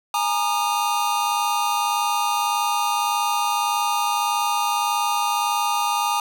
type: chord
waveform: square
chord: Ab suspended second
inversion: none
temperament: equal with one note detuned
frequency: 830.6 / 932.3 / 1217.5 Hz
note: Ab5 / Bb5 / Eb6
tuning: 0 / 0 / -38 cents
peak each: -25 dBFS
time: 0.14-6.2 s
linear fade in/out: 2 ms
effects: none